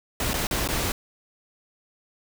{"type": "noise with dropouts", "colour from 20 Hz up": "pink", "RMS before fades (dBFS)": -26, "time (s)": [0.2, 0.92], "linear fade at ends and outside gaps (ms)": 2, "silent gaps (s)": [[0.334, 0.34], [0.47, 0.51], [0.676, 0.687]], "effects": []}